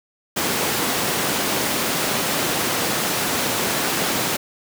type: high-pass noise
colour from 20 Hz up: pink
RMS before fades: -22 dBFS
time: 0.36-4.37 s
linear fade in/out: 10 ms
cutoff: 200 Hz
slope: 12 dB/octave
effects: none